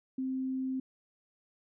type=tone; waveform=sine; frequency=261.6 Hz; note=C4; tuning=in tune; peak=-31 dBFS; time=0.18-0.8 s; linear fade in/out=5 ms; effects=none